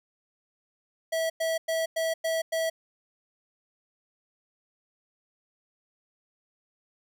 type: tone bursts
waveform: square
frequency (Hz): 651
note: E5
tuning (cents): -22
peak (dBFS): -26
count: 6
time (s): 1.12-2.7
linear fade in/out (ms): 10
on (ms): 180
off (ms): 100
effects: none